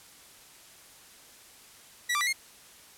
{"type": "tone with pitch steps", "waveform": "sawtooth", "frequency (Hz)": [1944, 1176, 1966, 2138], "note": ["B6", "D6", "B6", "C7"], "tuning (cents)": [-28, 2, -8, 37], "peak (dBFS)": -22, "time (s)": [2.09, 2.33], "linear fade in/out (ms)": 10, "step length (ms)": 60, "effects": ["white hiss -53 dBFS RMS until 2.97 s", "low-pass 12000 Hz 12 dB/octave"]}